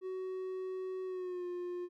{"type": "tone with pitch glide", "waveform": "triangle", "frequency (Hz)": [374, 355.1], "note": ["F#4", "F4"], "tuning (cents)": [19, 29], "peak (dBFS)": -35, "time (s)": [0.01, 1.89], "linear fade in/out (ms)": 50, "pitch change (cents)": -90, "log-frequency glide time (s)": [1.05, 1.46], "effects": []}